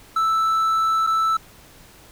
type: tone with dropouts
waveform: triangle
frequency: 1318.5 Hz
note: E6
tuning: in tune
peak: -15 dBFS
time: 0.16-1.37 s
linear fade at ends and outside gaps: 5 ms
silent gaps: 1.067-1.071 s
effects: pink hiss -48 dBFS RMS until 2.11 s